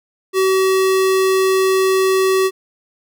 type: tone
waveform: square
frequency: 380 Hz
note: F#4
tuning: 46 cents sharp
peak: -13 dBFS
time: 0.33-2.51 s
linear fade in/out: 50 ms
effects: none